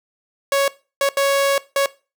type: tone bursts at uneven times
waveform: sawtooth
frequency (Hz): 555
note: C#5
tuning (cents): +2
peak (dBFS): -11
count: 4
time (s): 0.52-0.68 / 1.01-1.09 / 1.17-1.58 / 1.76-1.86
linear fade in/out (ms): 2
effects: noise-tail reverb RT60 0.3 s tail -19 dB re dry